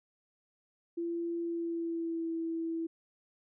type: tone with pitch glide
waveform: sine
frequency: 339.2 to 329 Hz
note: E4 to E4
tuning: +50 to -3 cents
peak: -32 dBFS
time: 0.97-2.87 s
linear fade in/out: 10 ms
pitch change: -53 cents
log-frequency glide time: 1.41-2.31 s
effects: none